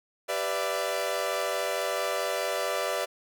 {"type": "chord", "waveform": "sawtooth", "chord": "E minor seventh", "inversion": "first", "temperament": "equal with one note detuned", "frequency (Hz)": [392, 493.9, 587.3, 671.9], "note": ["G4", "B4", "D5", "E5"], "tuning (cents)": [0, 0, 0, 33], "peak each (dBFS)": [-33, -30, -27, -29], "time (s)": [0.28, 3.06], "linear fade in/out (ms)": 20, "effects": []}